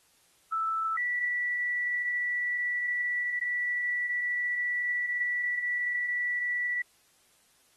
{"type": "tone pair in turn", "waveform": "sine", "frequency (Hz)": [1318.5, 1955.6], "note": ["E6", "B6"], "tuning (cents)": [0, -18], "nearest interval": "perfect fifth", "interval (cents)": 682, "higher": "second", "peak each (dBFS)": -27, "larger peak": "neither", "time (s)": [[0.52, 0.97], [0.97, 6.82]], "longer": "second", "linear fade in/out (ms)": 5, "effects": ["white hiss -65 dBFS RMS until 7.76 s", "AAC 32 kbps"]}